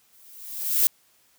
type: noise with exponential growth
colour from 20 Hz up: violet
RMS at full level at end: -17 dBFS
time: 0.13-0.87 s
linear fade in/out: 0 ms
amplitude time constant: 160 ms
effects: white hiss -62 dBFS RMS until 1.38 s + high-pass 60 Hz 12 dB/octave

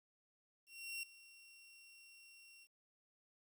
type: tone with ADSR envelope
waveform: sawtooth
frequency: 2736 Hz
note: F7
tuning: 36 cents flat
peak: -38 dBFS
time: 0.66-2.68 s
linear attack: 370 ms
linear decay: 4 ms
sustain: -18 dB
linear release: 56 ms
effects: 12-bit

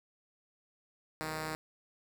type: tone pair together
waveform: 5% pulse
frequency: 62.15 / 156.6 Hz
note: B1 / D#3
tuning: +12 / +11 cents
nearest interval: octave + major third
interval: 1599 cents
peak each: -36 / -25 dBFS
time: 1.21-1.55 s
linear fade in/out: 0 ms
effects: none

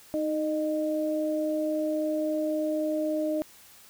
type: tone pair together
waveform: sine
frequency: 311.1 / 612.6 Hz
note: D#4 / D#5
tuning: 0 / -27 cents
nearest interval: octave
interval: 1173 cents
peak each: -28 dBFS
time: 0.14-3.42 s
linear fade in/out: 0 ms
effects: white hiss -53 dBFS RMS until 3.89 s

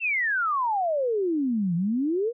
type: exponential two-way sweep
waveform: sine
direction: down then up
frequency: 2749 to 164.81 to 495.9 Hz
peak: -22 dBFS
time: 0-2.33 s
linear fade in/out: 50 ms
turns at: 1.75 s
effects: none

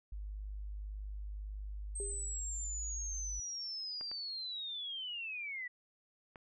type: tone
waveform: sine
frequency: 50.9 Hz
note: G#1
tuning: 34 cents flat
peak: -40 dBFS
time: 0.12-3.4 s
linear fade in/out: 5 ms
type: linear sweep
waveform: sine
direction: down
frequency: 8372 to 1929 Hz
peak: -39 dBFS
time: 1.95-5.68 s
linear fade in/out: 10 ms
type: tone with exponential decay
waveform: sine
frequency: 401.1 Hz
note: G4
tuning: 40 cents sharp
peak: -39 dBFS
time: 2-2.46 s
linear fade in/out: 1 ms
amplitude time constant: 100 ms
type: clicks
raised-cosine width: 0.5 ms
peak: -35 dBFS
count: 3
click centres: 4.011 / 4.115 / 6.358 s
effects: none

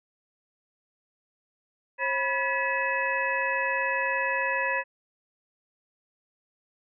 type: tone cluster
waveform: sine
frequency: 539 / 983 / 1700 / 1953 / 2575 Hz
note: C#5 / B5 / G#6 / B6 / E7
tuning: -49 / -8 / +40 / -20 / -41 cents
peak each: -32 / -30 / -30 / -31 / -32 dBFS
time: 1.98-4.84 s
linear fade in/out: 50 ms
effects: none

